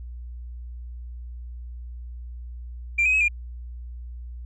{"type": "tone with pitch steps", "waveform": "sine", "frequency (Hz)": [2371, 2519, 2563, 2410], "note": ["D7", "D#7", "E7", "D7"], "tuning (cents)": [16, 21, -49, 44], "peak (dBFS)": -16, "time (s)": [2.98, 3.284], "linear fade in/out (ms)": 10, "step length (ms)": 76, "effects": ["tanh soft clip ceiling -14 dBFS", "added 60 Hz sine -34 dBFS peak until 4.45 s"]}